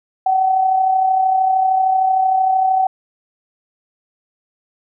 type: tone with amplitude modulation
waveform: sine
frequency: 758 Hz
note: F#5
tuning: 42 cents sharp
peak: -10 dBFS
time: 0.26-2.87 s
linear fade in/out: 5 ms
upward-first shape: sine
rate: 33.1 Hz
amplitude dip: 45%
effects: none